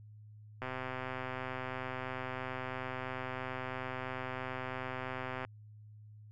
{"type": "click train", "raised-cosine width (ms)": 0.5, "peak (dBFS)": -24, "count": 624, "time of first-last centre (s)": [0.62, 5.449], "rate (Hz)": 129, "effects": ["added 106 Hz sine -51 dBFS peak until 6.31 s"]}